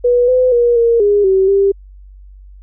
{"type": "tone with pitch steps", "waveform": "sine", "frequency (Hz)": [487.4, 507, 477.7, 466.1, 409.5, 382.3, 395.3], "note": ["B4", "B4", "A#4", "A#4", "G#4", "G4", "G4"], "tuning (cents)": [-23, 45, 42, 0, -24, -43, 15], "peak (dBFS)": -8, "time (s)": [0.04, 1.72], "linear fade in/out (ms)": 10, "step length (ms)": 240, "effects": ["added 48 Hz sine -35 dBFS peak until 2.62 s"]}